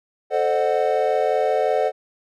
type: chord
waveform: triangle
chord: A diminished seventh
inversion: none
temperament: equal with one note detuned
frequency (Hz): 440 / 523.3 / 608.7 / 740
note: A4 / C5 / Eb5 / Gb5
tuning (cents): 0 / 0 / -38 / 0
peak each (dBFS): -21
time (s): 0.3-1.92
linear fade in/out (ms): 50
effects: none